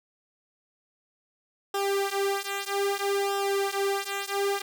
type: tone with flanger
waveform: sawtooth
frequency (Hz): 397.4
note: G4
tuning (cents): +24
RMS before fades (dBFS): -28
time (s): 1.74-4.62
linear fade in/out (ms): 5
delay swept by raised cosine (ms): 0.45 to 5.25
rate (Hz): 0.62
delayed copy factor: -0.95
effects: none